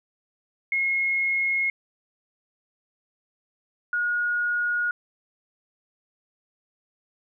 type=tone pair in turn; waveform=sine; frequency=2161 / 1442.3 Hz; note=C#7 / F#6; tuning=-45 / -45 cents; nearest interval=perfect fifth; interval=700 cents; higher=first; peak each=-21 / -22 dBFS; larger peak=first; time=0.72-1.7 / 3.93-4.91 s; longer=neither; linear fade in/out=2 ms; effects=none